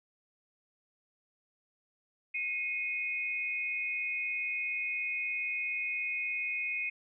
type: tone pair together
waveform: sine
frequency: 2161 / 2498 Hz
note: C#7 / D#7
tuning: -45 / +6 cents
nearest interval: minor third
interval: 251 cents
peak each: -36 / -33 dBFS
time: 2.34-6.9 s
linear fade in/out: 10 ms
effects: none